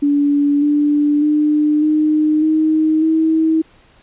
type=tone with pitch steps; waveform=sine; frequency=287.4 / 293.6 / 300 / 306.4 / 313.1 / 319.8 Hz; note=D4 / D4 / D4 / D#4 / D#4 / D#4; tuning=-37 / 0 / +37 / -27 / +11 / +48 cents; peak=-11 dBFS; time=0.02-3.62 s; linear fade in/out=10 ms; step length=600 ms; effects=pink hiss -50 dBFS RMS until 4.02 s + resampled to 8000 Hz

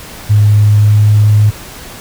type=tone with pitch glide; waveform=sine; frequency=104.6 to 105.39 Hz; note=G#2 to G#2; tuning=+13 to +26 cents; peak=-4 dBFS; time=0.29-1.51 s; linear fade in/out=20 ms; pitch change=+13 cents; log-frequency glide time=0.77-1.04 s; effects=pink hiss -30 dBFS RMS until 2 s

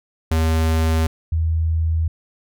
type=tone pair in turn; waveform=square / sine; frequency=80.4 / 80.96 Hz; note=E2 / E2; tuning=-43 / -31 cents; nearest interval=unison; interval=12 cents; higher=second; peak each=-16 dBFS; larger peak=neither; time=0.31-1.07 / 1.32-2.08 s; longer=neither; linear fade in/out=5 ms; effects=none

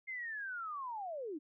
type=linear sweep; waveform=sine; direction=down; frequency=2121 to 276.1 Hz; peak=-39 dBFS; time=0.07-1.39 s; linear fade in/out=20 ms; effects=none

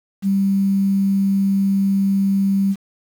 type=tone; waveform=sine; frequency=196 Hz; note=G3; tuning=in tune; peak=-14 dBFS; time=0.22-2.76 s; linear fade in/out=50 ms; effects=7-bit

